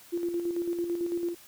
sine tone with tremolo, 344.8 Hz, F4, 22 cents flat, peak -26 dBFS, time 0.12-1.35 s, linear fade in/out 20 ms, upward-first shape square, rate 9 Hz, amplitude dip 45%, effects white hiss -53 dBFS RMS until 1.47 s

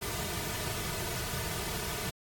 pink noise with comb filter, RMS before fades -35 dBFS, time 0.01-2.11 s, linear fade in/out 20 ms, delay 3.7 ms, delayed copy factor -0.85, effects AAC 64 kbps

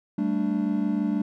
triangle chord, G suspended second, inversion none, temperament equal with one note detuned, 196 / 222.3 / 293.7 Hz, G3 / A3 / D4, 0 / +18 / 0 cents, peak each -25 dBFS, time 0.18-1.22 s, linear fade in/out 5 ms, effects none

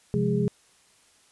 sine tone cluster, 132.2 / 174 / 207.6 / 411 Hz, C3 / F3 / G#3 / G#4, +18 / -6 / 0 / -18 cents, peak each -27 dBFS, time 0.14-0.48 s, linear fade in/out 0 ms, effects white hiss -60 dBFS RMS until 1.31 s + resampled to 24000 Hz

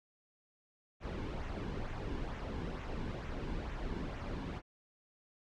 brown noise with flanger, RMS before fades -40 dBFS, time 1-4.62 s, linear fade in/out 50 ms, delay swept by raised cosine 0.21 to 1.61 ms, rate 2.2 Hz, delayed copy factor -0.5, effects low-pass 4000 Hz 12 dB/octave

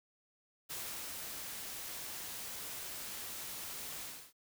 white noise with ADSR envelope, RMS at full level -42 dBFS, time 0.69-4.33 s, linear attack 19 ms, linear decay 420 ms, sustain -2 dB, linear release 300 ms, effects none

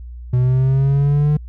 triangle linear sweep, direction up, 123.47 to 150.4 Hz, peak -10 dBFS, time 0.33-1.37 s, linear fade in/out 5 ms, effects added 60 Hz sine -30 dBFS peak until 1.48 s

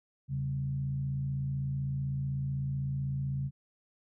sine tone with frequency modulation, 136.3 Hz, C#3, 29 cents flat, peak -30 dBFS, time 0.28-3.51 s, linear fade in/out 50 ms, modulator 55.9 Hz, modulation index 0.49, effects none

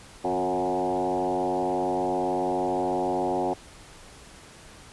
sine tone with frequency modulation, 547 Hz, C#5, 23 cents flat, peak -23 dBFS, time 0.24-3.54 s, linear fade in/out 10 ms, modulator 93.3 Hz, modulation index 3.2, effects pink hiss -48 dBFS RMS until 4.92 s + resampled to 24000 Hz

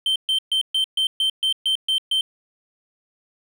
triangle tone bursts, 3115 Hz, G7, 12 cents flat, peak -16 dBFS, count 10, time 0.06-2.21 s, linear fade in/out 2 ms, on 98 ms, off 130 ms, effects none

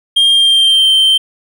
triangle tone with pitch glide, 3211 to 3125 Hz, G7 to G7, +41 to -6 cents, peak -5 dBFS, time 0.16-1.18 s, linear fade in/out 10 ms, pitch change -47 cents, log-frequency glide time 0.31-0.91 s, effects none

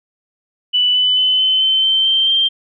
sine tone with pitch steps, 2975 / 3001 / 3027 / 3053 / 3080 / 3107 / 3134 / 3161 Hz, F#7 / F#7 / F#7 / G7 / G7 / G7 / G7 / G7, +9 / +24 / +39 / -46 / -31 / -16 / -1 / +14 cents, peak -11 dBFS, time 0.73-2.49 s, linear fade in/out 20 ms, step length 220 ms, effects none

